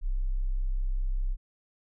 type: tone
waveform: sine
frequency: 32.5 Hz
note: C1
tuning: 11 cents flat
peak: -25 dBFS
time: 0.01-1.37 s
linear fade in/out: 50 ms
effects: none